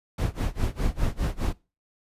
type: noise with tremolo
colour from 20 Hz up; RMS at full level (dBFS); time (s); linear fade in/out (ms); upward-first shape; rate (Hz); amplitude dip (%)
brown; -23; 0.18-1.53; 5; sine; 4.9; 95
effects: noise-tail reverb RT60 0.3 s tail -22 dB re dry + resampled to 32000 Hz